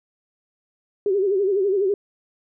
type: tone with vibrato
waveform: sine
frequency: 392 Hz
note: G4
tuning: in tune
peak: -17 dBFS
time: 1.06-1.94 s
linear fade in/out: 2 ms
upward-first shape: sine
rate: 12 Hz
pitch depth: 100 cents each way
effects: none